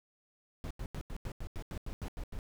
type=noise bursts; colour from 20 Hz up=brown; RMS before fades=-39 dBFS; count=12; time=0.64-2.389 s; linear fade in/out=0 ms; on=66 ms; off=87 ms; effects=none